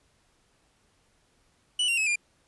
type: tone with pitch steps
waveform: 45% pulse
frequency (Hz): 2960 / 2762 / 2577 / 2404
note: F#7 / F7 / E7 / D7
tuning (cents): 0 / -20 / -40 / +40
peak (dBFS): -23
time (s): 1.79-2.158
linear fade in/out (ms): 5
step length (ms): 92
effects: pink hiss -67 dBFS RMS until 2.47 s + resampled to 24000 Hz